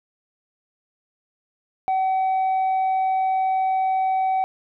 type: tone with tanh clipping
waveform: sine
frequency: 759 Hz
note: F#5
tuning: 44 cents sharp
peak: -19 dBFS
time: 1.88-4.44 s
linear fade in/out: 0 ms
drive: 2 dB
effects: none